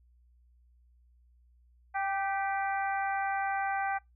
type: harmonic tone with a mistuned harmonic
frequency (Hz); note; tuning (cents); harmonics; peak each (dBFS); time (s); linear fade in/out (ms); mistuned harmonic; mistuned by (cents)
393.1; G4; +5; 2 / 3 / 4 / 5 / 6; -30 / -40 / -36 / -40 / -45; 1.94-3.99; 20; 4; -30
effects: noise-tail reverb RT60 0.2 s tail -25 dB re dry + added 60 Hz sine -60 dBFS peak until 4.15 s